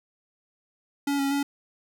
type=tone with pitch steps; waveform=square; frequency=282.5 / 276.5 / 282.1 Hz; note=C#4 / C#4 / C#4; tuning=+33 / -4 / +30 cents; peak=-24 dBFS; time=1.07-1.43 s; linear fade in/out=5 ms; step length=120 ms; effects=none